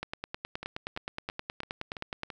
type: two click trains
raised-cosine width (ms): 0.3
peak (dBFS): -23 / -18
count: 6 / 22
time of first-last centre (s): 0.63-2.302 / 0.03-2.234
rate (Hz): 2.99 / 9.53
effects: none